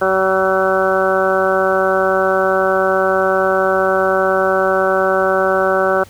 harmonic tone with a mistuned harmonic, 189.9 Hz, F#3, 45 cents sharp, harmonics 1 / 2 / 3 / 4 / 5 / 6 / 7 / 8, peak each -28 / -18 / -16 / -21 / -27 / -24 / -21 / -21 dBFS, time 0.01-6.04 s, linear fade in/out 10 ms, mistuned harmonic 8, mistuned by -16 cents, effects added 96 Hz sine -43 dBFS peak until 6.09 s + pink hiss -44 dBFS RMS until 6.09 s

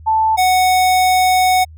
sine / square tone pair in turn, 880 / 740 Hz, A5 / F#5, 0 / 0 cents, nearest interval minor third, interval 300 cents, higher first, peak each -11 dBFS, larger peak neither, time 0.06-0.37 / 0.37-1.65 s, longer second, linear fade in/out 20 ms, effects added 79 Hz sine -35 dBFS peak until 1.77 s

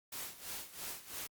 white noise with tremolo, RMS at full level -42 dBFS, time 0.12-1.27 s, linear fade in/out 5 ms, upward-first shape sine, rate 3 Hz, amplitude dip 80%, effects Opus 48 kbps

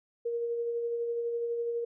sine tone with tremolo, 469.6 Hz, A#4, 13 cents sharp, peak -28 dBFS, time 0.25-1.85 s, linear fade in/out 10 ms, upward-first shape sine, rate 12 Hz, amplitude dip 30%, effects none

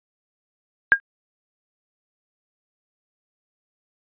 sine tone with exponential decay, 1617 Hz, G#6, 47 cents flat, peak -5 dBFS, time 0.92-1 s, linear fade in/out 0 ms, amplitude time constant 16 ms, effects resampled to 8000 Hz

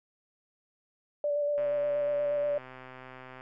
sine tone with vibrato, 583 Hz, D5, 13 cents flat, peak -26 dBFS, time 1.24-2.58 s, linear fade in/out 2 ms, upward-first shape square, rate 8.4 Hz, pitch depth 14 cents each way
click train, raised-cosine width 0.5 ms, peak -31 dBFS, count 237, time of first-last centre 1.58-3.409 s, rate 129 Hz
effects none

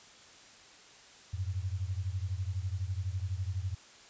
sine beating tone pair, 89.3 / 101.3 Hz, F2 / G#2, +39 / -43 cents, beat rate 12 Hz, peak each -34 / -36 dBFS, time 1.33-3.75 s, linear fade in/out 10 ms, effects white hiss -55 dBFS RMS until 4.09 s + resampled to 16000 Hz

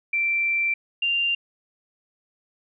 sine tone pair in turn, 2348 / 2786 Hz, D7 / F7, -1 / -5 cents, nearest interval minor third, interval 296 cents, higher second, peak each -20 dBFS, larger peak neither, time 0.13-0.74 / 1.02-1.35 s, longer first, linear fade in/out 5 ms, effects none

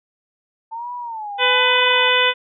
sine tone with vibrato, 887 Hz, A5, 14 cents sharp, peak -26 dBFS, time 0.71-2.1 s, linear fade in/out 20 ms, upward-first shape sine, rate 1.1 Hz, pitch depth 170 cents each way
harmonic tone, 500 Hz, B4, 21 cents sharp, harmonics 1 / 2 / 3 / 4 / 5 / 6 / 7, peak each -21 / -21 / -21 / -21 / -21 / -21 / -21 dBFS, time 1.38-2.34 s, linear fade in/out 50 ms
effects none

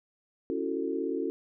sine chord, F# minor seventh, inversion second, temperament just, 277.5 / 333 / 370 / 444 Hz, C#4 / E4 / F#4 / A4, +2 / +18 / 0 / +16 cents, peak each -34 dBFS, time 0.5-1.3 s, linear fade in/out 0 ms, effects none

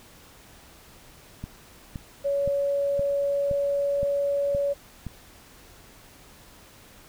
click train, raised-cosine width 5 ms, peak -21 dBFS, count 8, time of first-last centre 1.44-5.067 s, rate 1.93 Hz
sine tone with pitch glide, 562 to 565.3 Hz, C#5 to C#5, +24 to +34 cents, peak -22 dBFS, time 2.24-4.74 s, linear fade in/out 20 ms, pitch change +10 cents, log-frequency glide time 2.35-3.92 s
effects pink hiss -51 dBFS RMS until 7.08 s

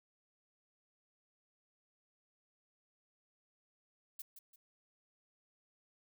violet noise with echo, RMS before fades -45 dBFS, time 4.19-4.22 s, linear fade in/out 5 ms, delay 170 ms, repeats 2, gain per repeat -9 dB, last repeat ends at 4.56 s, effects none

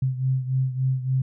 sine beating tone pair, 130 / 133.5 Hz, C3 / C3, -11 / +35 cents, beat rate 3.5 Hz, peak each -22 / -27 dBFS, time 0.02-1.22 s, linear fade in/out 5 ms, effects none

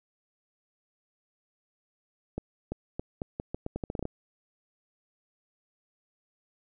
accelerating click train, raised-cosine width 2 ms, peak -19 dBFS, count 14, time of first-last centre 2.38-4.054 s, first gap 340 ms, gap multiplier 0.81, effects none

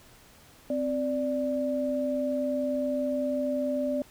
sine tone pair together, 260 / 587.3 Hz, C4 / D5, -11 / 0 cents, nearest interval octave + major second, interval 1411 cents, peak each -29 / -28 dBFS, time 0.7-4.02 s, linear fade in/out 2 ms, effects pink hiss -55 dBFS RMS until 4.1 s

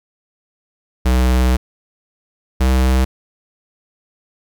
square tone pair in turn, 63 / 64.51 Hz, B1 / C2, +35 / -24 cents, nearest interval unison, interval 41 cents, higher second, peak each -12 dBFS, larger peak neither, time 1.05-1.57 / 2.6-3.05 s, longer first, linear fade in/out 10 ms, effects 9-bit

